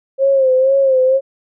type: tone with vibrato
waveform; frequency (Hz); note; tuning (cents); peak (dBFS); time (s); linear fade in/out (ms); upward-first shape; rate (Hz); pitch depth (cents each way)
sine; 531; C5; +25; -9; 0.18-1.21; 50; sine; 2.1; 59
effects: none